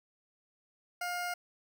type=tone; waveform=20% pulse; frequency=709 Hz; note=F5; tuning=26 cents sharp; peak=-29 dBFS; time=1.01-1.34 s; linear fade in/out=5 ms; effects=none